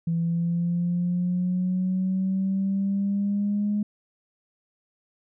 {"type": "exponential sweep", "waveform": "sine", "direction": "up", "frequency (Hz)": [166.3, 208.5], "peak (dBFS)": -21, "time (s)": [0.07, 3.83], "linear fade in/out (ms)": 5, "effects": ["tanh soft clip ceiling -17 dBFS"]}